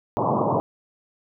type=band-pass noise; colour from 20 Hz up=white; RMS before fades=-22 dBFS; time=0.17-0.6 s; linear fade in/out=0 ms; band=100 to 1100 Hz; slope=96 dB/octave; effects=none